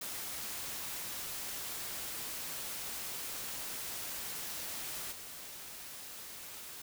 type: noise with level steps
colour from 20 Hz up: white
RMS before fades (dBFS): -41 / -47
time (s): 0.01-6.82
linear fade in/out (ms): 5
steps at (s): 5.11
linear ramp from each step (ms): 20
effects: none